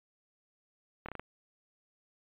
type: slowing click train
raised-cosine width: 0.5 ms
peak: -25 dBFS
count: 5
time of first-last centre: 1.06-1.196 s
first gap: 26 ms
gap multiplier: 1.18
effects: resampled to 8000 Hz